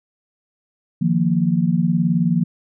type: chord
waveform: sine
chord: Eb suspended second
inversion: none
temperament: equal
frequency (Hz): 155.56 / 174.61 / 233.1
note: Eb3 / F3 / Bb3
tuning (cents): 0 / 0 / 0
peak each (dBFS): -21 / -17 / -21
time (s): 1.01-2.44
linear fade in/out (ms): 10
effects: none